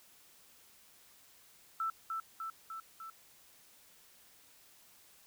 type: tone with echo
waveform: sine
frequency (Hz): 1326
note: E6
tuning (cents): +10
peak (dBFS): -32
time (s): 1.8-1.9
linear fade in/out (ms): 2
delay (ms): 300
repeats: 4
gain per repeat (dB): -3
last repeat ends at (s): 3.1
effects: white hiss -62 dBFS RMS until 5.26 s